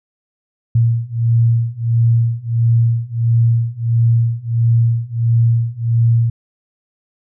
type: beating tone pair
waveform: sine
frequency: 115.4 / 116.9 Hz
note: A#2 / A#2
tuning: -17 / +5 cents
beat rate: 1.5 Hz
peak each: -15 / -14 dBFS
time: 0.75-6.3 s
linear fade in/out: 5 ms
effects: none